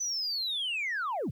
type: linear sweep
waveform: sine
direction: down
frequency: 6070 to 78.8 Hz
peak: -28 dBFS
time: 0-1.31 s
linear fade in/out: 10 ms
effects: tanh soft clip ceiling -27 dBFS + 11-bit